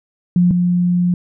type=tone pair in turn; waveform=sine; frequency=177.1 / 177.1 Hz; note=F3 / F3; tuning=+24 / +24 cents; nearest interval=unison; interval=0 cents; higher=neither; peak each=-9 / -12 dBFS; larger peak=first; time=0.36-0.51 / 0.51-1.14 s; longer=second; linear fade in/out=2 ms; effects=none